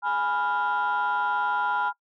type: chord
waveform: sine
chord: F diminished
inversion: first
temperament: equal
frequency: 830.6 / 987.8 / 1396.9 Hz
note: Ab5 / Cb6 / F6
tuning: 0 / 0 / 0 cents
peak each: -26 dBFS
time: 0.02-1.93 s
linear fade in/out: 50 ms
effects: noise-tail reverb RT60 0.1 s tail -22 dB re dry + tanh soft clip ceiling -18 dBFS